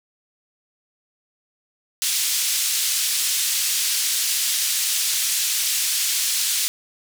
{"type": "band-pass noise", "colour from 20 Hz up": "white", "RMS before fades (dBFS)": -22, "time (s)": [2.02, 6.68], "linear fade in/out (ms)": 0, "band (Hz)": [3000, 10000], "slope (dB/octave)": 12, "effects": []}